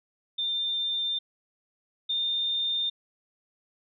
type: tone pair in turn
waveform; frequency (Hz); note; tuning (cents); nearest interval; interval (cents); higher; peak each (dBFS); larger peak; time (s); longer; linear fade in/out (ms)
sine; 3596 / 3619; A7 / A7; +37 / +48; unison; 11; second; -26 / -25; second; 0.38-1.19 / 2.09-2.9; neither; 10
effects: none